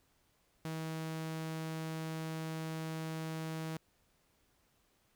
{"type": "tone", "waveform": "sawtooth", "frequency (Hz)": 160, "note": "D#3", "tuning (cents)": 49, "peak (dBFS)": -34, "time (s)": [0.65, 3.77], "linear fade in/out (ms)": 0, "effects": ["pink hiss -73 dBFS RMS until 5.15 s"]}